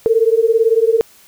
sine beating tone pair, 443.5 / 461.5 Hz, A4 / A#4, +14 / -17 cents, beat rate 18 Hz, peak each -13 dBFS, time 0.06-1.01 s, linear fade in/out 0 ms, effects white hiss -47 dBFS RMS until 1.27 s

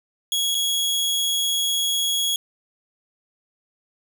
sawtooth tone with dropouts, 3332 Hz, G#7, 5 cents sharp, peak -17 dBFS, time 0.32-2.36 s, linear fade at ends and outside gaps 1 ms, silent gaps 0.546-0.55 s, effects none

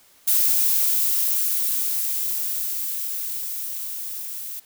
violet noise with level ramp, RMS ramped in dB -18 to -33 dBFS, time 0.27-4.6 s, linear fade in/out 10 ms, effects white hiss -55 dBFS RMS until 4.65 s

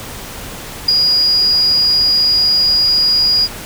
sine tone with ADSR envelope, 4876 Hz, D#8, 36 cents flat, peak -3 dBFS, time 0.88-3.48 s, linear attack 9 ms, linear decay 5 ms, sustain -6 dB, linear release 41 ms, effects tanh soft clip ceiling 0 dBFS + pink hiss -29 dBFS RMS until 3.65 s

